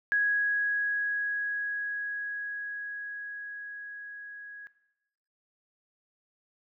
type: tone with level ramp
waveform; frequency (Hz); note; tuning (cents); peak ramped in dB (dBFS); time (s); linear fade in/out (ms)
sine; 1661.2; G#6; 0; -22 to -41; 0.12-4.67; 0
effects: noise-tail reverb RT60 0.9 s tail -17 dB re dry